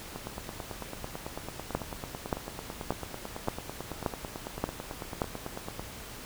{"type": "two click trains", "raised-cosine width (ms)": 1, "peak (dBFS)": [-22, -13], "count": [52, 7], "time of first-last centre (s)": [[0.16, 5.795], [1.75, 5.218]], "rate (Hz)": [9.05, 1.73], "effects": ["pink hiss -44 dBFS RMS until 6.25 s"]}